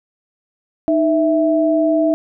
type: tone pair together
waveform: sine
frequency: 310 / 656.9 Hz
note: D#4 / E5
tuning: -6 / -6 cents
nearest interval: octave + minor second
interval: 1300 cents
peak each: -15 dBFS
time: 0.88-2.14 s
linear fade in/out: 0 ms
effects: none